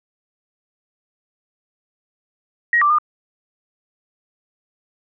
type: tone with pitch steps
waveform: sine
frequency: 1890 / 1174 / 1215 Hz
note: A#6 / D6 / D#6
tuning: +23 / -1 / -42 cents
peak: -12 dBFS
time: 2.73-2.985 s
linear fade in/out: 2 ms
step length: 85 ms
effects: none